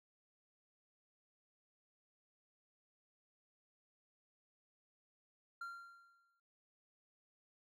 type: tone with exponential decay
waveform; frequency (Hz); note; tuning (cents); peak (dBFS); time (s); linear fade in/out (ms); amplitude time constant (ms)
triangle; 1383; F6; -17; -40; 5.61-6.4; 5; 170
effects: none